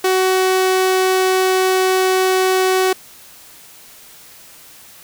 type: tone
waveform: sawtooth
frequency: 374.7 Hz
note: F#4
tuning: 22 cents sharp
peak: -9 dBFS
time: 0.04-2.93 s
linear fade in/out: 5 ms
effects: white hiss -42 dBFS RMS until 5.03 s